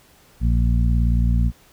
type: harmonic tone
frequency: 58.27 Hz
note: A#1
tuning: in tune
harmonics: 1 / 2 / 3 / 4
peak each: -16 / -22 / -26 / -28 dBFS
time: 0.4-1.52 s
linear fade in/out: 50 ms
effects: pink hiss -53 dBFS RMS until 1.72 s